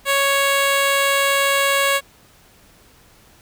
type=tone; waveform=10% pulse; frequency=554.4 Hz; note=C#5; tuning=in tune; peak=-7 dBFS; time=0.05-2.01 s; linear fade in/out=50 ms; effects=pink hiss -51 dBFS RMS until 3.41 s